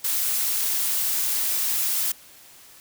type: noise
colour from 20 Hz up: blue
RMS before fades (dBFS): -24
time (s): 0.04-2.12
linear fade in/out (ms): 5
effects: white hiss -49 dBFS RMS until 2.8 s